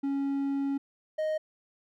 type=tone pair in turn; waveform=triangle; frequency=277.1 / 622.1 Hz; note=C#4 / D#5; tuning=-1 / 0 cents; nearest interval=octave + major second; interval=1401 cents; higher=second; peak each=-25 dBFS; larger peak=neither; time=0.03-0.78 / 1.18-1.38 s; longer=first; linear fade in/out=10 ms; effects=none